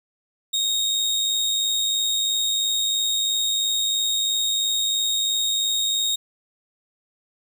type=tone with amplitude modulation; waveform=30% pulse; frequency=3729 Hz; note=A#7; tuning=in tune; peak=-16 dBFS; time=0.53-6.16 s; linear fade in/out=10 ms; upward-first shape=sine; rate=103 Hz; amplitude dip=40%; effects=none